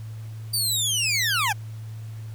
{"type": "linear sweep", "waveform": "20% pulse", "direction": "down", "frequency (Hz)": [4699, 753], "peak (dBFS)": -16, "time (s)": [0.53, 1.53], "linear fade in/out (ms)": 10, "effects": ["added 110 Hz sine -33 dBFS peak until 2.34 s", "pink hiss -53 dBFS RMS until 2.34 s"]}